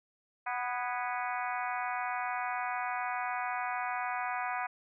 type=harmonic tone with a mistuned harmonic; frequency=246.9 Hz; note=B3; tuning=in tune; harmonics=3 / 4 / 5 / 6 / 7 / 8 / 9 / 10; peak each=-36 / -38 / -40 / -42 / -43 / -44 / -45 / -46 dBFS; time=0.46-4.67 s; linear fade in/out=10 ms; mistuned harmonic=7; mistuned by=-68 cents; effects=none